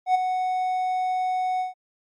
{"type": "tone with ADSR envelope", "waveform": "triangle", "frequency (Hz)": 740, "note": "F#5", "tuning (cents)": 0, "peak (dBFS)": -12, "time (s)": [0.06, 1.74], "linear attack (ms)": 88, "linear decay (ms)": 12, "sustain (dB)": -8, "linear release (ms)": 140, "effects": ["MP3 48 kbps"]}